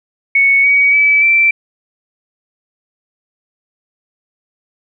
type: tone with pitch steps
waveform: sine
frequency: 2217 / 2257 / 2298 / 2339 Hz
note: C#7 / C#7 / D7 / D7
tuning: 0 / +31 / -38 / -8 cents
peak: -7 dBFS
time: 0.35-1.51 s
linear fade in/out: 5 ms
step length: 290 ms
effects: none